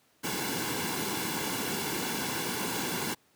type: noise with comb filter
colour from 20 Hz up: pink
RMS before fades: -32 dBFS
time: 0.23-3.15 s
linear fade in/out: 20 ms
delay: 1.6 ms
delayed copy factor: -0.6
effects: pink hiss -66 dBFS RMS until 3.35 s + high-pass 150 Hz 12 dB/octave